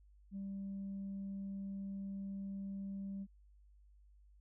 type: tone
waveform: sine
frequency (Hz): 196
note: G3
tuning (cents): 0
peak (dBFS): -39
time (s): 0.31-3.27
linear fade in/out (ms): 50
effects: tanh soft clip ceiling -38 dBFS + added 50 Hz sine -61 dBFS peak until 4.4 s